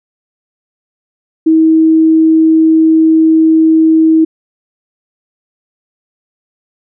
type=tone; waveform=sine; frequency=320 Hz; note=D#4; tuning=49 cents sharp; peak=-4 dBFS; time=1.46-4.25 s; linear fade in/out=10 ms; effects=none